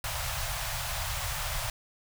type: band-stop noise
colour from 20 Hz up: pink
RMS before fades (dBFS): -33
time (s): 0.04-1.7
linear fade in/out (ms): 2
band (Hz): 140 to 600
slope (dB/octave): 48
effects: none